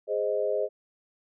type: chord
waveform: sine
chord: Ab major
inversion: none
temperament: equal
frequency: 415.3 / 523.3 / 622.3 Hz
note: Ab4 / C5 / Eb5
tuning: 0 / 0 / 0 cents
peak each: -29 dBFS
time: 0.07-0.69 s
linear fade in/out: 50 ms
effects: none